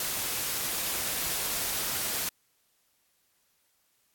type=noise; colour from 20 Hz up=white; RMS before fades=-31 dBFS; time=0-2.29 s; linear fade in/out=2 ms; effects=white hiss -71 dBFS RMS until 4.14 s + AAC 64 kbps